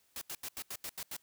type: noise bursts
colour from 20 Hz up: white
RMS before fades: -41 dBFS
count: 8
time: 0.16-1.166 s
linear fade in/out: 2 ms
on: 54 ms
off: 82 ms
effects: white hiss -71 dBFS RMS until 1.22 s

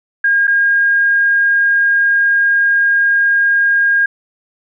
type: tone with dropouts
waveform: sine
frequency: 1621 Hz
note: G#6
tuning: 42 cents flat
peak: -9 dBFS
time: 0.24-4.06 s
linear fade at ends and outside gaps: 5 ms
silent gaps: 0.471-0.477 s
effects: none

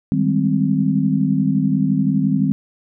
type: chord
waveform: sine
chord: Ab major seventh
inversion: second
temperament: equal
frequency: 155.56 / 196 / 207.7 / 261.6 Hz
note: Eb3 / G3 / Ab3 / C4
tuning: 0 / 0 / 0 / 0 cents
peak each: -20 / -19 / -23 / -19 dBFS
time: 0.12-2.52 s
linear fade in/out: 0 ms
effects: none

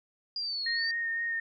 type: linear two-way sweep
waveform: sine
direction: down then up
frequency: 4853 to 4186 to 4700 Hz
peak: -31 dBFS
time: 0.36-0.91 s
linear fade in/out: 2 ms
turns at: 0.7 s
type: tone with vibrato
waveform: sine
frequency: 1845 Hz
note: A#6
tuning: 18 cents flat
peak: -29 dBFS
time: 0.66-1.4 s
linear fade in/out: 5 ms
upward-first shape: sine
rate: 3.9 Hz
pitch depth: 16 cents each way
effects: none

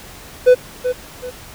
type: tone with echo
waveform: triangle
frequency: 500 Hz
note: B4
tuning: 21 cents sharp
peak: -3 dBFS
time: 0.46-0.55 s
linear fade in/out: 20 ms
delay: 380 ms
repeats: 2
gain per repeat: -10 dB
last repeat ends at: 1.31 s
effects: pink hiss -38 dBFS RMS until 1.54 s

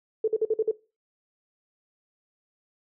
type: tone bursts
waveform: sine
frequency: 440 Hz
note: A4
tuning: in tune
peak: -19 dBFS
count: 6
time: 0.24-0.713 s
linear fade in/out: 5 ms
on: 38 ms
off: 49 ms
effects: noise-tail reverb RT60 0.3 s tail -19 dB re dry

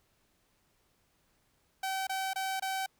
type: tone bursts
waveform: sawtooth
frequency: 767 Hz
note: G5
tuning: 38 cents flat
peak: -28 dBFS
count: 4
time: 1.83-2.862 s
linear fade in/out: 5 ms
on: 240 ms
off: 24 ms
effects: pink hiss -72 dBFS RMS until 2.99 s

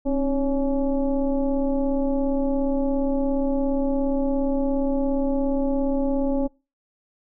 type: tone with frequency modulation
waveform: sine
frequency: 269.4 Hz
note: C#4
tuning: 49 cents flat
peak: -19 dBFS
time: 0.05-6.48 s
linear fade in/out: 20 ms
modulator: 288 Hz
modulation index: 1.1
effects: noise-tail reverb RT60 0.3 s tail -24 dB re dry

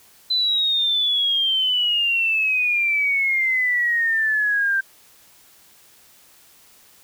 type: exponential sweep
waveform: sine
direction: down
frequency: 4041 to 1568 Hz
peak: -17 dBFS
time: 0.3-4.81 s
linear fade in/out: 10 ms
effects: white hiss -52 dBFS RMS until 7.03 s

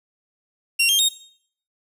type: tone with pitch steps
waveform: sawtooth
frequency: 2753 / 3199 / 3718 Hz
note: F7 / G7 / A#7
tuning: -25 / +34 / -5 cents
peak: -12 dBFS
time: 0.79-1.09 s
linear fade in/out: 10 ms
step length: 100 ms
effects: noise-tail reverb RT60 0.6 s tail -19 dB re dry + resampled to 32000 Hz

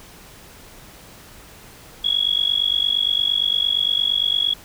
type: tone with amplitude modulation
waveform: sine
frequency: 3341 Hz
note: G#7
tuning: 10 cents sharp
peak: -13 dBFS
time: 2.04-4.54 s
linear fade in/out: 10 ms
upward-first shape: sine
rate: 48.7 Hz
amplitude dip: 90%
effects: pink hiss -44 dBFS RMS until 4.64 s

